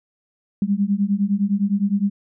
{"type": "beating tone pair", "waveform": "sine", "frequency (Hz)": [196, 205.8], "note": ["G3", "G#3"], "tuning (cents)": [0, -16], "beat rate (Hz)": 9.8, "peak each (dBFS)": -20, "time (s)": [0.62, 2.1], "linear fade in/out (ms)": 2, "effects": []}